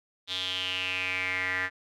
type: tone with band-pass filter sweep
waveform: square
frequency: 92.5 Hz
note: F#2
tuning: in tune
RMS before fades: -31 dBFS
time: 0.27-1.7 s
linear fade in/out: 50 ms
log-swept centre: 3600 to 1800 Hz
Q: 6.7
effects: none